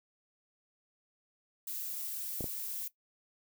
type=noise; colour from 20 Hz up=violet; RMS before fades=-39 dBFS; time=1.67-2.88 s; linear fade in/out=5 ms
type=clicks; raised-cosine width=2 ms; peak=-24 dBFS; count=2; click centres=2.408 / 2.442 s
effects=noise-tail reverb RT60 0.1 s tail -17 dB re dry